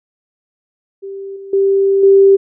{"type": "tone with level steps", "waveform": "sine", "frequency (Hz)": 392, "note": "G4", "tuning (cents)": 0, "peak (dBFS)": [-24, -28, -9, -4], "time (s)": [1.02, 2.37], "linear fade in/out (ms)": 20, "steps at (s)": [1.36, 1.53, 2.03], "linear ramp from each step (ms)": 5, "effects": []}